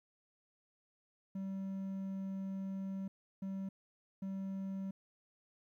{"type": "tone bursts at uneven times", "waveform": "triangle", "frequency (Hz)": 192.9, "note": "G3", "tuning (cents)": -28, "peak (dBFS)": -36, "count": 3, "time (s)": [[1.35, 3.08], [3.42, 3.69], [4.22, 4.91]], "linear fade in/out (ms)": 5, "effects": ["13-bit"]}